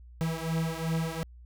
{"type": "beating tone pair", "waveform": "45% pulse", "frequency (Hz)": [161.6, 164.3], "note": ["E3", "E3"], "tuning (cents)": [-34, -5], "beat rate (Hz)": 2.7, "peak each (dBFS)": [-31, -32], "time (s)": [0.21, 1.23], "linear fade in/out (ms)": 0, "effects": ["added 60 Hz sine -47 dBFS peak until 1.45 s"]}